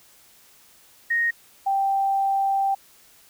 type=tone pair in turn; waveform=sine; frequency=1864.7 / 784 Hz; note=A#6 / G5; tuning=0 / 0 cents; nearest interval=octave + minor third; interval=1500 cents; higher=first; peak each=-19 dBFS; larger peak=neither; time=1.1-1.31 / 1.66-2.75 s; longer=second; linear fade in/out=10 ms; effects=white hiss -54 dBFS RMS until 3.29 s